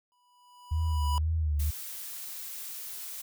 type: tone with exponential growth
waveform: square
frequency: 983 Hz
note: B5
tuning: 8 cents flat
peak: -30 dBFS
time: 0.12-1.18 s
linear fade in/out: 0 ms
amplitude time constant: 230 ms
type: tone with vibrato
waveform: sine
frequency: 77.1 Hz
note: D#2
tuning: 15 cents flat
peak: -25 dBFS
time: 0.71-1.71 s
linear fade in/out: 10 ms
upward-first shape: sine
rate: 2 Hz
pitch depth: 90 cents each way
type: noise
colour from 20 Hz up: blue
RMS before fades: -40 dBFS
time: 1.59-3.22 s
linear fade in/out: 10 ms
effects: none